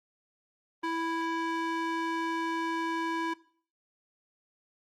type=tone with band-pass filter; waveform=square; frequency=329.6 Hz; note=E4; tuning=in tune; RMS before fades=-32 dBFS; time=0.83-3.34 s; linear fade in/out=10 ms; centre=1200 Hz; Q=0.88; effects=noise-tail reverb RT60 0.5 s tail -20 dB re dry + Opus 24 kbps